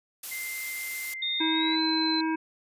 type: noise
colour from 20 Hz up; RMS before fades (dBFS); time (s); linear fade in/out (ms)
blue; -35; 0.23-1.14; 5
type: tone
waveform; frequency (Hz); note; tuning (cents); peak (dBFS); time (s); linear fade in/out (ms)
sine; 2086; C7; -6; -34; 0.31-1.76; 10
type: tone with pitch glide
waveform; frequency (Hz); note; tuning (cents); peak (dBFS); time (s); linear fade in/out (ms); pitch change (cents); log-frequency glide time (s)
sine; 3661 to 4062; A#7 to B7; -32 to +48; -27; 1.22-2.21; 5; +180; 1.5-1.82
type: harmonic tone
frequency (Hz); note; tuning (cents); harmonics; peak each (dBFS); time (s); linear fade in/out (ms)
320; D#4; +49; 1 / 3 / 5 / 7 / 8; -26 / -32 / -36 / -42 / -42; 1.4-2.36; 10
effects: resampled to 32000 Hz